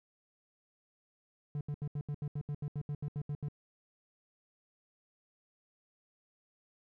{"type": "tone bursts", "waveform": "triangle", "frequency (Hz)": 146, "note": "D3", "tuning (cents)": -10, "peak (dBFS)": -32, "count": 15, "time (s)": [1.55, 3.485], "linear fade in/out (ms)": 2, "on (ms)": 59, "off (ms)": 75, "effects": []}